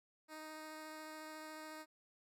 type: tone with vibrato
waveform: 10% pulse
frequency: 311.1 Hz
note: D#4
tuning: in tune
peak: -40 dBFS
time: 0.28-1.86 s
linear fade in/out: 50 ms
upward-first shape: triangle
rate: 14 Hz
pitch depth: 9 cents each way
effects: none